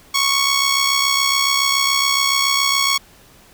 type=tone with amplitude modulation; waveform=10% pulse; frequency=1108.7 Hz; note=C#6; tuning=in tune; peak=-4 dBFS; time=0.14-2.98 s; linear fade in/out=10 ms; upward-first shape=sine; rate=67.1 Hz; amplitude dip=50%; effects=pink hiss -48 dBFS RMS until 3.53 s